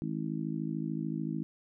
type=harmonic tone; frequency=53.5 Hz; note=A1; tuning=48 cents flat; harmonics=3 / 4 / 5 / 6; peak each=-36 / -37 / -38 / -39 dBFS; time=0.02-1.43 s; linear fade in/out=0 ms; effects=none

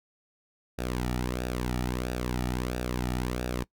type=tone with flanger; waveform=sawtooth; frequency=61.74 Hz; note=B1; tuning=in tune; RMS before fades=-31 dBFS; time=0.78-3.64 s; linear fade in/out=10 ms; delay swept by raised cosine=0.94 to 1.94 ms; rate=1.5 Hz; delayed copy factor=-0.65; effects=noise-tail reverb RT60 0.1 s tail -22 dB re dry

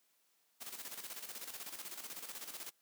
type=noise with tremolo; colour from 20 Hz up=white; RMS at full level=-45 dBFS; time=0.6-2.71 s; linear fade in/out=20 ms; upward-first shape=square; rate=16 Hz; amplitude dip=60%; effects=white hiss -75 dBFS RMS until 2.81 s + high-pass 200 Hz 12 dB/octave

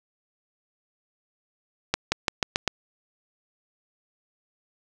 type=accelerating click train; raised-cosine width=0.2 ms; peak=-4 dBFS; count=6; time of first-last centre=1.94-2.677 s; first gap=180 ms; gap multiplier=0.9; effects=none

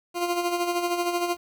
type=tone with tremolo; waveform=20% pulse; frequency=349.2 Hz; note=F4; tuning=in tune; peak=-17 dBFS; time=0.14-1.37 s; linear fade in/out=50 ms; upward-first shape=sine; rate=13 Hz; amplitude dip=55%; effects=9-bit

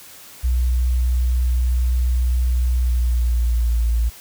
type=tone with pitch glide; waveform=sine; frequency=61.74 to 57.27 Hz; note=B1 to A#1; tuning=0 to -30 cents; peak=-15 dBFS; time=0.43-4.1 s; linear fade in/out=20 ms; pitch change=-130 cents; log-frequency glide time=2.74-3.81 s; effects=white hiss -42 dBFS RMS until 4.2 s

